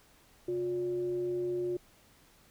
sine tone with frequency modulation, 357.5 Hz, F4, 41 cents sharp, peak -30 dBFS, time 0.48-1.77 s, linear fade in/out 5 ms, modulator 222 Hz, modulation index 0.3, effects pink hiss -62 dBFS RMS until 2.5 s

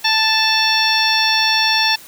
harmonic tone with a mistuned harmonic, 880 Hz, A5, in tune, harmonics 1 / 2 / 3 / 4 / 5 / 6, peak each -20 / -20 / -20 / -20 / -20 / -20 dBFS, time 0.04-1.96 s, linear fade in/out 10 ms, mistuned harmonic 6, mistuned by +64 cents, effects white hiss -40 dBFS RMS until 2.07 s

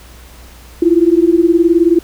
sine beating tone pair, 329.6 / 348.6 Hz, E4 / F4, 0 / -3 cents, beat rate 19 Hz, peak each -10 dBFS, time 0.82-1.99 s, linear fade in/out 5 ms, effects added 60 Hz sine -37 dBFS peak until 2.03 s + pink hiss -41 dBFS RMS until 2.03 s

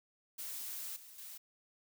blue noise with level steps, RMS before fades -43 / -55 / -49 dBFS, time 0.38-1.38 s, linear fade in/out 10 ms, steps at 0.96 / 1.18 s, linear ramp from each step 5 ms, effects none

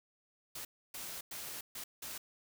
white noise bursts at uneven times, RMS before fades -44 dBFS, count 5, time 0.55-0.65 / 0.94-1.21 / 1.31-1.61 / 1.75-1.84 / 2.02-2.18 s, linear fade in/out 5 ms, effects none

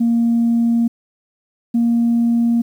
sine tone pair in turn, 233.1 / 234.2 Hz, A#3 / A#3, 0 / +8 cents, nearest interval unison, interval 8 cents, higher second, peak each -11 dBFS, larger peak neither, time 0-0.88 / 1.74-2.62 s, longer neither, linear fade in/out 10 ms, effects tanh soft clip ceiling -9 dBFS + 8-bit

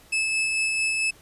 40% pulse tone with tremolo, 2609 Hz, E7, 18 cents flat, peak -20 dBFS, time 0.12-1.11 s, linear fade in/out 10 ms, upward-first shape sine, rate 4.5 Hz, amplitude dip 25%, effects pink hiss -53 dBFS RMS until 1.21 s + resampled to 32000 Hz

